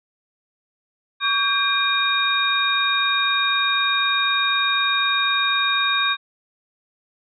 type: tone cluster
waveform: sine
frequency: 1132 / 1592 / 2408 / 3732 Hz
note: C#6 / G6 / D7 / A#7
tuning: +36 / +26 / +43 / +1 cents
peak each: -23 / -23 / -26 / -21 dBFS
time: 1.2-6.17 s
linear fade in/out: 50 ms
effects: none